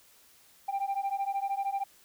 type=beating tone pair; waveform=sine; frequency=784 / 797 Hz; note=G5 / G5; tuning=0 / +28 cents; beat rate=13 Hz; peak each=-30 dBFS; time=0.68-1.84 s; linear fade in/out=10 ms; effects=tanh soft clip ceiling -26 dBFS + white hiss -60 dBFS RMS until 2.04 s